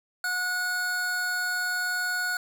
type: tone pair together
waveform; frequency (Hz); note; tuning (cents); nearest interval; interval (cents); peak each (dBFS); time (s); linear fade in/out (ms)
square; 729 / 1459.9; F#5 / F#6; -26 / -24; octave; 1202; -39 / -27; 0.24-2.37; 2
effects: none